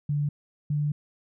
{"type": "tone pair in turn", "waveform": "sine", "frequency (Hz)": [146, 147.7], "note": ["D3", "D3"], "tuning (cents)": [-10, 10], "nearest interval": "unison", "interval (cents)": 20, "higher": "second", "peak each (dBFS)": -23, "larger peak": "neither", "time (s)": [[0.09, 0.29], [0.7, 0.92]], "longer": "second", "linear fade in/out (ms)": 5, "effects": []}